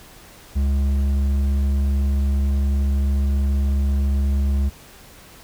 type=tone with hard clipping; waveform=triangle; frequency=69.3 Hz; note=C#2; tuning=in tune; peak=-18 dBFS; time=0.55-4.7 s; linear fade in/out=20 ms; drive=10 dB; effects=pink hiss -45 dBFS RMS until 5.43 s